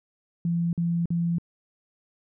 sine tone bursts, 170 Hz, F3, 46 cents flat, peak -22 dBFS, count 3, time 0.45-1.384 s, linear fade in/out 2 ms, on 280 ms, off 47 ms, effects none

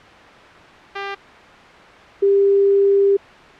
5% pulse / sine tone pair in turn, 397.2 / 397.2 Hz, G4 / G4, +23 / +23 cents, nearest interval unison, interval 0 cents, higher neither, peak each -11 dBFS, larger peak neither, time 0.95-1.15 / 2.22-3.17 s, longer second, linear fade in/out 10 ms, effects white hiss -41 dBFS RMS until 3.59 s + low-pass 2000 Hz 12 dB/octave

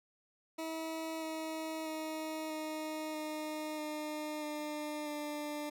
20% pulse tone with pitch steps, 322 / 318.3 / 314.6 / 311 / 307.5 / 303.9 / 300.4 / 297 Hz, E4 / D#4 / D#4 / D#4 / D#4 / D#4 / D4 / D4, -41 / +39 / +19 / -1 / -20 / -41 / +39 / +20 cents, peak -33 dBFS, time 0.58-5.7 s, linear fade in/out 10 ms, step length 640 ms, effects none

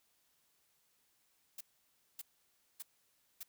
blue noise bursts, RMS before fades -45 dBFS, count 4, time 1.58-3.432 s, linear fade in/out 5 ms, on 28 ms, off 580 ms, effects white hiss -75 dBFS RMS until 3.48 s

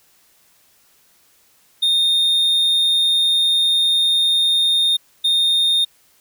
triangle tone bursts at uneven times, 3665 Hz, A#7, 30 cents flat, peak -12 dBFS, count 2, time 1.82-4.97 / 5.24-5.85 s, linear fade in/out 10 ms, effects white hiss -56 dBFS RMS until 6.2 s

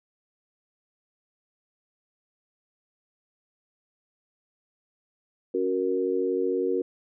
sine chord, F# major, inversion second, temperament equal, 277.2 / 370 / 466.2 Hz, C#4 / F#4 / A#4, 0 / 0 / 0 cents, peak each -31 / -26 / -27 dBFS, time 5.54-6.82 s, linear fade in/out 5 ms, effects none

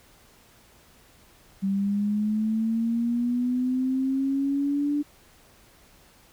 sine linear sweep, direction up, 193.2 to 293.7 Hz, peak -22 dBFS, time 1.62-5.03 s, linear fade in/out 20 ms, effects pink hiss -56 dBFS RMS until 6.32 s

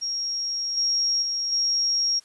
sine tone with level steps, 5588 Hz, F8, in tune, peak -25 / -20 / -24 / -20 dBFS, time 0.01-2.2 s, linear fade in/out 20 ms, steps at 0.77 / 1.22 / 1.52 s, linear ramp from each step 5 ms, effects white hiss -57 dBFS RMS until 2.24 s + resampled to 24000 Hz

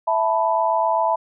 sine chord, E suspended fourth, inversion none, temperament equal, 659.3 / 880 / 987.8 Hz, E5 / A5 / B5, 0 / 0 / 0 cents, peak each -21 dBFS, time 0.07-1.16 s, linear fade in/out 10 ms, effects none

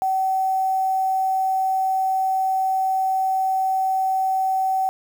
sine tone with quantisation, 762 Hz, G5, 49 cents flat, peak -18 dBFS, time 0.02-4.89 s, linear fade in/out 0 ms, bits 7, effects none

